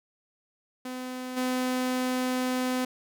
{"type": "tone with level steps", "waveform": "sawtooth", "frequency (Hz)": 254.1, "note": "B3", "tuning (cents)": 49, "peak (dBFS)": [-30, -22], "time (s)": [0.85, 2.85], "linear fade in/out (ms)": 5, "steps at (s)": 1.36, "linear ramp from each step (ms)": 20, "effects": []}